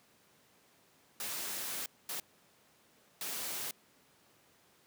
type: noise bursts at uneven times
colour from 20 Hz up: white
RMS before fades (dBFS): -39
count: 3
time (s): 1.2-1.86 / 2.09-2.2 / 3.21-3.71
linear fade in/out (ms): 2
effects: pink hiss -66 dBFS RMS until 4.86 s + high-pass 150 Hz 12 dB/octave